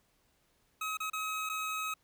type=tone with dropouts; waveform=25% pulse; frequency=1274 Hz; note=D#6; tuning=41 cents sharp; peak=-30 dBFS; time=0.81-1.94 s; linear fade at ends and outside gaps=5 ms; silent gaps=0.972-1.002 / 1.1-1.132 / 1.492-1.496 s; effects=pink hiss -72 dBFS RMS until 2.03 s